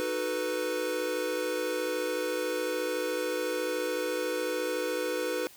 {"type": "chord", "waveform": "square", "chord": "B dominant seventh", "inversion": "first", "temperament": "equal", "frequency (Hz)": [311.1, 370, 440, 493.9], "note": ["D#4", "F#4", "A4", "B4"], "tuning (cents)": [0, 0, 0, 0], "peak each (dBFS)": [-38, -37, -38, -32], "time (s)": [0, 5.47], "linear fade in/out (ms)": 0, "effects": ["white hiss -53 dBFS RMS until 5.56 s"]}